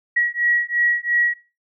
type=beating tone pair; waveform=sine; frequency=1913 / 1915.9 Hz; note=A#6 / A#6; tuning=+44 / +47 cents; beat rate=2.9 Hz; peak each=-20 dBFS; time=0.16-1.34 s; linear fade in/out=10 ms; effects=noise-tail reverb RT60 0.3 s tail -20 dB re dry